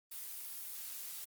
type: noise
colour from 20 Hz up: blue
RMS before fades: -45 dBFS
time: 0.11-1.25 s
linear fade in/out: 10 ms
effects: Opus 32 kbps